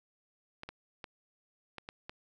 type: clicks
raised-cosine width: 0.3 ms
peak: -26 dBFS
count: 6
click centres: 0.634 / 0.69 / 1.042 / 1.783 / 1.889 / 2.095 s
effects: none